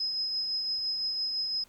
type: tone with tremolo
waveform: sine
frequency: 5090 Hz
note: D#8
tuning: 39 cents sharp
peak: -27 dBFS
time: 0-1.64 s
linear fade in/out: 5 ms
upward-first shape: triangle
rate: 5.9 Hz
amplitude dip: 35%
effects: pink hiss -61 dBFS RMS until 1.68 s